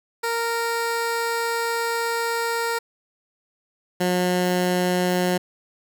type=tone pair in turn; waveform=15% pulse; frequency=463.9 / 180.31 Hz; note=A#4 / F#3; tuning=-8 / -44 cents; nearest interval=octave + major third; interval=1636 cents; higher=first; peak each=-16 / -13 dBFS; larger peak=second; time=0.23-2.79 / 4-5.38 s; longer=first; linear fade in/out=10 ms; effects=none